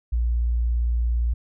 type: tone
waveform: sine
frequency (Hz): 58.8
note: A#1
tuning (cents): +16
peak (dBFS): -19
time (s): 0.12-1.34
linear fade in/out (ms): 10
effects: none